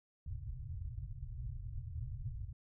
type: low-pass noise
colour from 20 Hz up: white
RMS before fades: -43 dBFS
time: 0.26-2.53 s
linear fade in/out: 5 ms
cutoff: 130 Hz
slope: 96 dB/octave
effects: none